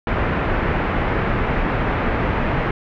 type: low-pass noise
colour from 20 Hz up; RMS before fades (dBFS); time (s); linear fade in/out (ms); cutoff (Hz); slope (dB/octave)
pink; -20; 0.07-2.71; 2; 2200; 24
effects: none